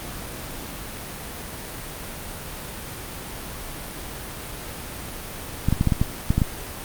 clicks, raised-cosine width 5 ms, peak -6 dBFS, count 9, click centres 5.686 / 5.726 / 5.811 / 5.873 / 5.922 / 6.015 / 6.305 / 6.38 / 6.418 s, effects pink hiss -34 dBFS RMS until 6.84 s + Opus 32 kbps

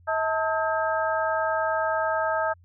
harmonic tone with a mistuned harmonic, 320 Hz, D#4, 49 cents sharp, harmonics 2 / 3 / 4 / 5, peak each -26 / -28 / -29 / -30 dBFS, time 0.07-2.54 s, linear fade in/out 20 ms, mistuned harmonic 3, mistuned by -130 cents, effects added 87 Hz sine -52 dBFS peak until 2.64 s

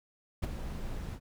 brown noise with ADSR envelope, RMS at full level -27 dBFS, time 0.42-1.2 s, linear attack 16 ms, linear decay 22 ms, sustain -11 dB, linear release 65 ms, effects none

